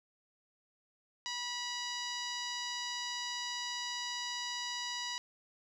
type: tone with low-pass filter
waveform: 10% pulse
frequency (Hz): 975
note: B5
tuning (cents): -23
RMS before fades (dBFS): -39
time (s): 1.26-5.18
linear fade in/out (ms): 0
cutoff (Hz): 5600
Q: 1.7
effects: none